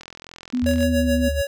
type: click train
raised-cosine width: 0.2 ms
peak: -21 dBFS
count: 36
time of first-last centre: 0.01-0.83 s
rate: 42.7 Hz
type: tone with vibrato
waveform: sine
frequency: 246.9 Hz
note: B3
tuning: in tune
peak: -19 dBFS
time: 0.53-1.29 s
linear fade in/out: 10 ms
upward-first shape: sine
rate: 6.2 Hz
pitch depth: 22 cents each way
type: tone with pitch glide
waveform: sine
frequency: 80.3 to 72.79 Hz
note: E2 to D2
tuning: -45 to -15 cents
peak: -22 dBFS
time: 0.62-1.42 s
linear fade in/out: 10 ms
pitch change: -170 cents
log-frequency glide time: 0.9-1.09 s
type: tone with tremolo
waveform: square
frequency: 560 Hz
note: C#5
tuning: 18 cents sharp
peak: -20 dBFS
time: 0.66-1.47 s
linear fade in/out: 2 ms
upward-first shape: sine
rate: 7 Hz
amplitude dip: 75%
effects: none